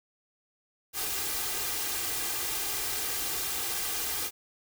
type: noise with comb filter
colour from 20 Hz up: white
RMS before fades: -32 dBFS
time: 0.93-4.31 s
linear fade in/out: 50 ms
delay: 2.5 ms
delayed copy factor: +0.6
effects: none